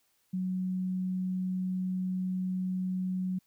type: tone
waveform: sine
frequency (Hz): 185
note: F#3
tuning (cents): 0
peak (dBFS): -29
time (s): 0.33-3.39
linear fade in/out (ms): 10
effects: white hiss -72 dBFS RMS until 3.46 s